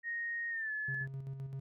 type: tone with pitch glide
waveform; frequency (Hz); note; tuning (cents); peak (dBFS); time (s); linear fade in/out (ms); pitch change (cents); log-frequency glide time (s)
sine; 1864.7 to 1719.8; A#6 to A6; 0 to -40; -35; 0.03-1.07; 50; -140; 0.5-0.72
type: tone with tremolo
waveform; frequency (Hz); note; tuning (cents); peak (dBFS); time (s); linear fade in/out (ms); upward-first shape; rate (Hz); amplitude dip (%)
triangle; 135.2; C#3; -43; -36; 0.88-1.6; 5; square; 7.7; 45
effects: none